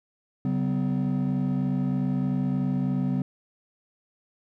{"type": "tone cluster", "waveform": "triangle", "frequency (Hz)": [140.3, 189.9, 253.1], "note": ["C#3", "F#3", "B3"], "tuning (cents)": [21, 45, 43], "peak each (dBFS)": [-25, -25, -25], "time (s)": [0.45, 3.22], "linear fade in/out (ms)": 2, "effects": ["tanh soft clip ceiling -15 dBFS"]}